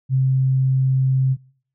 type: tone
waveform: sine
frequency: 131.9 Hz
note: C3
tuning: 14 cents sharp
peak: -14 dBFS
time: 0.09-1.37 s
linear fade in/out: 50 ms
effects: noise-tail reverb RT60 0.6 s tail -26 dB re dry